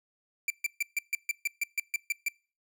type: tone bursts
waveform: 45% pulse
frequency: 2349 Hz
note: D7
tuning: in tune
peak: -26 dBFS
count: 12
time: 0.48-2.284 s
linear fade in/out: 2 ms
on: 22 ms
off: 140 ms
effects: noise-tail reverb RT60 0.4 s tail -26 dB re dry